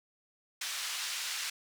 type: band-pass noise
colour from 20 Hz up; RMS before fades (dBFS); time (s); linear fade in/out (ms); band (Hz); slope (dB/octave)
white; -37; 0.61-1.5; 5; 1500 to 6000; 12
effects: none